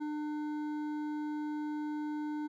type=tone with hard clipping; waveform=triangle; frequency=300 Hz; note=D4; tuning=37 cents sharp; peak=-36 dBFS; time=0-2.48 s; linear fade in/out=20 ms; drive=13 dB; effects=none